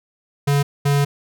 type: tone bursts at uneven times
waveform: square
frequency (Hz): 142.2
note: C#3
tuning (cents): +45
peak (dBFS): -15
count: 2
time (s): 0.47-0.63 / 0.85-1.05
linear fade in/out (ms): 10
effects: none